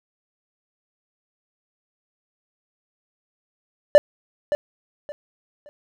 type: tone with echo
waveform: triangle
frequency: 587.3 Hz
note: D5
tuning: in tune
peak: -4 dBFS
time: 3.95-3.98 s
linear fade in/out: 0 ms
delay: 570 ms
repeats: 3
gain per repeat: -12 dB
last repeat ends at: 5.69 s
effects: none